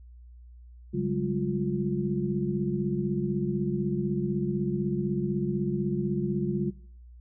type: tone cluster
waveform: sine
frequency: 140.4 / 188.4 / 204.4 / 352.9 Hz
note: C#3 / F#3 / G#3 / F4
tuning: +22 / +32 / -27 / +18 cents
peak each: -31 dBFS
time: 0.93-6.71 s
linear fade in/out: 20 ms
effects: noise-tail reverb RT60 0.6 s tail -21 dB re dry + added 60 Hz sine -46 dBFS peak until 7.2 s